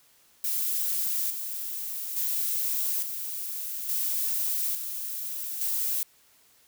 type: noise with tremolo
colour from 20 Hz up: violet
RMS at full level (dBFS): -28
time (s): 0.44-6.03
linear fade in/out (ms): 2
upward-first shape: square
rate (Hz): 0.58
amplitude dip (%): 50
effects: white hiss -61 dBFS RMS until 6.67 s

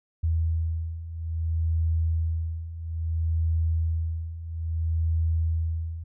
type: beating tone pair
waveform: sine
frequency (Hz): 81.1 / 81.7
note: E2 / E2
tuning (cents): -28 / -15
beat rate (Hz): 0.6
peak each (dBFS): -29 / -25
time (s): 0.23-6.04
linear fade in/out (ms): 10
effects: none

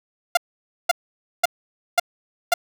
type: tone bursts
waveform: sawtooth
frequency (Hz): 698.5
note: F5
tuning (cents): 0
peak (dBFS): -9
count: 5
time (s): 0.35-2.54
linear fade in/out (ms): 5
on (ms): 22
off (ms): 520
effects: none

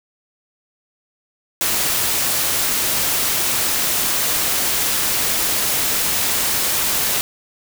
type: noise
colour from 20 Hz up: white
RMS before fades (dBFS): -19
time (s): 1.61-7.21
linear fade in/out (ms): 0
effects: none

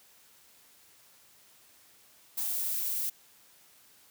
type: noise with high-pass filter sweep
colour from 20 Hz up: violet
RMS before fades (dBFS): -32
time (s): 2.37-3.1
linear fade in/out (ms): 10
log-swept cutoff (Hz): 960 to 200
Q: 7
effects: white hiss -60 dBFS RMS until 4.1 s + high-pass 60 Hz 12 dB/octave

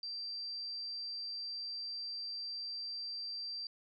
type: tone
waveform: sine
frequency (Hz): 4699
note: D8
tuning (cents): 0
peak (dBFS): -39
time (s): 0.03-3.67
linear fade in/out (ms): 2
effects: none

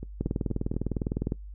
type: two click trains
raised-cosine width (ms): 3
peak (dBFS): -15 / -24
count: 23 / 4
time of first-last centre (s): 0.21-1.321 / 0.03-0.741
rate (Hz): 19.8 / 4.22
effects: noise-tail reverb RT60 0.1 s tail -20 dB re dry + added 50 Hz sine -39 dBFS peak until 1.54 s

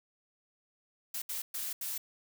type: noise bursts at uneven times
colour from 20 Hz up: blue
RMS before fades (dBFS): -37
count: 4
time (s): 1.14-1.22 / 1.29-1.42 / 1.54-1.73 / 1.81-1.98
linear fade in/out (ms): 5
effects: none

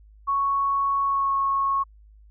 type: tone with pitch glide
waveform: sine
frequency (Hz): 1109 to 1098.2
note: C#6 to C#6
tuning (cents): 0 to -17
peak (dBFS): -20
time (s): 0.27-1.84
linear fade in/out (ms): 20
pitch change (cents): -17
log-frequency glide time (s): 1.04-1.32
effects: added 52 Hz sine -48 dBFS peak until 2.3 s

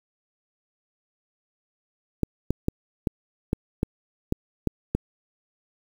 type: clicks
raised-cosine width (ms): 3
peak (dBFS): -9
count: 9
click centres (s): 2.233 / 2.506 / 2.684 / 3.072 / 3.531 / 3.831 / 4.324 / 4.673 / 4.95
effects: 7-bit

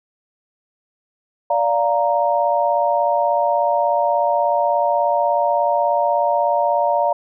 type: chord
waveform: sine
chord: Bb major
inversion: first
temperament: just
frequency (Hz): 582.7 / 699.2 / 932.3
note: D5 / F5 / Bb5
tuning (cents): -14 / +2 / 0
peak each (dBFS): -19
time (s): 1.5-7.13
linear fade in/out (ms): 5
effects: none

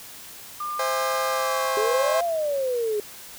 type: tone with pitch glide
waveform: sine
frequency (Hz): 1200 to 1087.8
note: D6 to C#6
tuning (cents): +37 to -33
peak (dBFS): -27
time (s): 0.6-2.2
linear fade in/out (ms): 5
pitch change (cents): -170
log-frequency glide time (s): 1.3-1.78
type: chord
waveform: sawtooth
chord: C augmented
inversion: none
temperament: just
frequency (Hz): 523.3 / 654.1 / 817.6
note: C5 / E5 / G#5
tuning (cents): 0 / -14 / -27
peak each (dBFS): -22 / -27 / -27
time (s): 0.79-2.21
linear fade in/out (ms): 5
type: exponential two-way sweep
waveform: sine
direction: up then down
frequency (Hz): 410 to 698.5 to 410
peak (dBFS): -22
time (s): 1.77-3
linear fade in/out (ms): 2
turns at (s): 2.23
effects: white hiss -42 dBFS RMS until 3.38 s

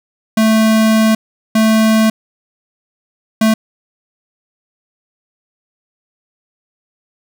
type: tone bursts at uneven times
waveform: square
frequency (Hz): 220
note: A3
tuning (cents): 0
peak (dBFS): -9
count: 3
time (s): 0.37-1.15 / 1.55-2.1 / 3.41-3.54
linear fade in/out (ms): 5
effects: none

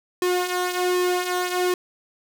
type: tone with flanger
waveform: sawtooth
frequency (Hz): 360.6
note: F#4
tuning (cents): -45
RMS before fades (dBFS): -23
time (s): 0.22-1.74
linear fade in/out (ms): 2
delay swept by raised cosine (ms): 1.4 to 3.2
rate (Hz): 1.3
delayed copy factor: -0.55
effects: none

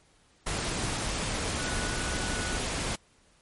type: tone in noise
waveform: sine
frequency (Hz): 1473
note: F#6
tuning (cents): -8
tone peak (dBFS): -38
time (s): 1.58-2.58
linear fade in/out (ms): 10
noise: pink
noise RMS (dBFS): -31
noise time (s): 0.46-2.96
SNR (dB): -10
effects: pink hiss -63 dBFS RMS until 3.41 s + MP3 48 kbps

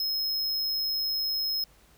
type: tone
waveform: square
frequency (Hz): 5150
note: E8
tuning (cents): -41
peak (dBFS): -27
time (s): 0-1.64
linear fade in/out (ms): 2
effects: added 50 Hz sine -59 dBFS peak until 1.97 s + pink hiss -60 dBFS RMS until 1.97 s

